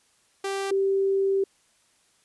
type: tone pair in turn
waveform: sawtooth / sine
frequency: 392 / 389.9 Hz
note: G4 / G4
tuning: 0 / -9 cents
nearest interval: unison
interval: 9 cents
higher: first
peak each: -23 / -20 dBFS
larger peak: second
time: 0.44-0.71 / 0.71-1.44 s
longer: second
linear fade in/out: 5 ms
effects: white hiss -64 dBFS RMS until 2.24 s + resampled to 24000 Hz